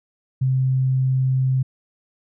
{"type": "tone", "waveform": "sine", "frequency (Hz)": 130.81, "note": "C3", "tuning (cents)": 0, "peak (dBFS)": -16, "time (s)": [0.41, 1.63], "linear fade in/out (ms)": 10, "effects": []}